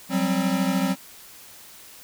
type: tone cluster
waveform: square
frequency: 182 / 195.3 / 263.8 Hz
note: F#3 / G3 / C4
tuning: -28 / -6 / +14 cents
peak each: -26 dBFS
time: 0.09-0.96 s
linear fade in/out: 50 ms
effects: white hiss -46 dBFS RMS until 2.03 s